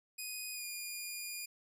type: tone with pitch glide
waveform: 10% pulse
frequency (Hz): 2489 to 2429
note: D#7 to D#7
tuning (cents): 0 to -42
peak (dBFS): -32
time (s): 0.18-1.46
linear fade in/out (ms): 10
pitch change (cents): -42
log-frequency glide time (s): 0.52-0.65
effects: none